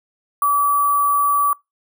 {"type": "tone with sample-and-hold", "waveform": "sine", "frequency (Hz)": 1148, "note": "D6", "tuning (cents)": -40, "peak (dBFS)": -13, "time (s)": [0.42, 1.53], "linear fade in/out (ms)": 2, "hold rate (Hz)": 11025, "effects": ["noise-tail reverb RT60 0.2 s tail -26 dB re dry"]}